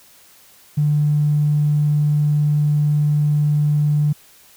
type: tone with tanh clipping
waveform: triangle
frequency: 148.5 Hz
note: D3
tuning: 20 cents sharp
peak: -13 dBFS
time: 0.77-4.13 s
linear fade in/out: 10 ms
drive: 2 dB
effects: white hiss -49 dBFS RMS until 4.56 s